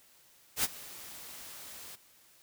white noise with ADSR envelope, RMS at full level -27 dBFS, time 0.56-1.96 s, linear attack 79 ms, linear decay 29 ms, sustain -20 dB, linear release 12 ms, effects white hiss -62 dBFS RMS until 2.42 s

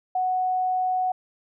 sine tone, 740 Hz, F#5, in tune, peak -21 dBFS, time 0.15-1.12 s, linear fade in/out 5 ms, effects none

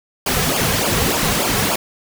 pink noise with flanger, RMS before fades -18 dBFS, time 0.26-1.76 s, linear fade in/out 5 ms, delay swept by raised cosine 0.5 to 3.4 ms, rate 3.4 Hz, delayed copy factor -0.95, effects none

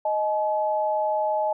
sine tone pair together, 622.3 / 854 Hz, D#5 / G#5, 0 / +48 cents, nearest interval perfect fourth, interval 548 cents, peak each -24 dBFS, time 0.05-1.53 s, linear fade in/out 5 ms, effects none

